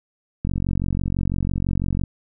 click train, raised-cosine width 5 ms, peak -11 dBFS, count 74, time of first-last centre 0.45-2.037 s, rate 46 Hz, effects none

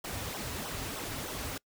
pink noise with flanger, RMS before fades -38 dBFS, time 0.04-1.58 s, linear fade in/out 5 ms, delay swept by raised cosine 0.42 to 5.82 ms, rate 3.2 Hz, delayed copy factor -0.7, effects noise-tail reverb RT60 0.1 s tail -25 dB re dry

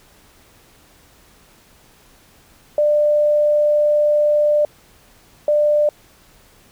sine tone pair in turn, 595 / 595 Hz, D5 / D5, +22 / +22 cents, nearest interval unison, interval 0 cents, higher neither, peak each -12 dBFS, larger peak neither, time 2.78-4.65 / 5.48-5.89 s, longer first, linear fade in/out 2 ms, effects pink hiss -51 dBFS RMS until 6.71 s

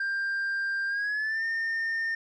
sine tone with pitch glide, 1590 to 1815.9 Hz, G6 to A#6, +24 to -46 cents, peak -24 dBFS, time 0-2.15 s, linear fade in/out 5 ms, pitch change +230 cents, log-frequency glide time 0.87-1.44 s, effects tanh soft clip ceiling -26 dBFS

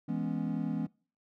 triangle chord, C# minor seventh, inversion first, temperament equal, 164.81 / 207.7 / 246.9 / 277.2 Hz, E3 / G#3 / B3 / C#4, 0 / 0 / 0 / 0 cents, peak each -34 / -34 / -34 / -35 dBFS, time 0.08-0.87 s, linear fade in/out 10 ms, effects noise-tail reverb RT60 0.4 s tail -24 dB re dry

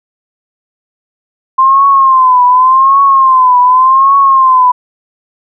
sine tone with vibrato, 1046.5 Hz, C6, in tune, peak -3 dBFS, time 1.58-4.72 s, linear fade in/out 10 ms, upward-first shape triangle, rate 0.87 Hz, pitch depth 110 cents each way, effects none

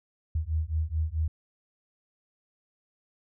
sine beating tone pair, 76.9 / 81.5 Hz, D#2 / E2, -20 / -19 cents, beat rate 4.6 Hz, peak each -29 dBFS, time 0.35-1.28 s, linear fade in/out 5 ms, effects none

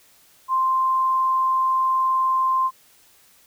sine tone, 1046.5 Hz, C6, in tune, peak -17 dBFS, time 0.48-2.71 s, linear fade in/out 50 ms, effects white hiss -55 dBFS RMS until 3.46 s

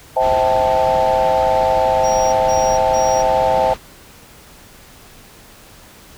sine chord, A minor seventh, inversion first, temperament equal with one note detuned, 523.3 / 643.8 / 784 / 880 Hz, C5 / E5 / G5 / A5, 0 / -41 / 0 / 0 cents, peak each -18 dBFS, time 0.16-3.74 s, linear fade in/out 10 ms
pink low-pass noise, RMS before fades -28 dBFS, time 0.19-3.78 s, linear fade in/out 50 ms, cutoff 4000 Hz, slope 12 dB/octave
triangle tone bursts, 5700 Hz, F8, 34 cents sharp, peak -25 dBFS, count 3, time 2.03-3.23 s, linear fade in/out 20 ms, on 300 ms, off 150 ms
effects pink hiss -43 dBFS RMS until 6.17 s

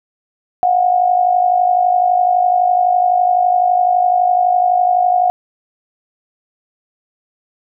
sine tone with amplitude modulation, 724 Hz, F#5, 38 cents flat, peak -7 dBFS, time 0.63-5.3 s, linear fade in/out 0 ms, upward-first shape sine, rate 51.9 Hz, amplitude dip 65%, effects none

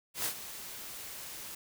white noise with ADSR envelope, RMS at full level -32 dBFS, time 0.14-1.55 s, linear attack 110 ms, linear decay 84 ms, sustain -12 dB, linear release 4 ms, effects none

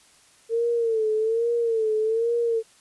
sine tone with vibrato, 451.5 Hz, A4, 45 cents sharp, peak -20 dBFS, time 0.49-2.63 s, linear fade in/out 50 ms, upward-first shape sine, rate 1.2 Hz, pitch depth 78 cents each way, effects white hiss -56 dBFS RMS until 2.8 s + resampled to 24000 Hz

